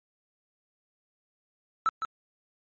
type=tone with echo; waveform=triangle; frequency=1318.5 Hz; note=E6; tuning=in tune; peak=-18 dBFS; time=1.86-1.89 s; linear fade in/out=0 ms; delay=160 ms; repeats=1; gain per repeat=-8 dB; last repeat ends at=2.05 s; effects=tanh soft clip ceiling -17 dBFS + MP3 32 kbps